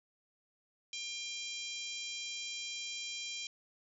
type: harmonic tone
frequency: 798 Hz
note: G5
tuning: 31 cents sharp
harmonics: 3 / 4 / 5 / 6 / 7 / 8 / 9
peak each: -45 / -44 / -47 / -51 / -47 / -52 / -49 dBFS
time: 0.93-3.47 s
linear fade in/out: 2 ms
effects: none